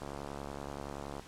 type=click train; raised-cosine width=1 ms; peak=-27 dBFS; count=84; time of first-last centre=0.02-1.196 s; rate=70.6 Hz; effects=pink hiss -53 dBFS RMS until 1.27 s + low-pass 9000 Hz 12 dB/octave